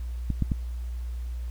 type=clicks; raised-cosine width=5 ms; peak=-15 / -12 / -13 dBFS; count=3; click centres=0.303 / 0.423 / 0.518 s; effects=added 60 Hz sine -30 dBFS peak until 1.5 s + pink hiss -56 dBFS RMS until 1.5 s